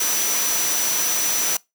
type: tone in noise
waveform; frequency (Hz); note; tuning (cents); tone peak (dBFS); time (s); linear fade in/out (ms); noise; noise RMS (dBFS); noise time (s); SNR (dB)
sine; 5920; F#8; 0; -22; 0-1.57; 5; white; -23; 0-1.57; -2
effects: noise-tail reverb RT60 0.2 s tail -23 dB re dry + high-pass 200 Hz 12 dB/octave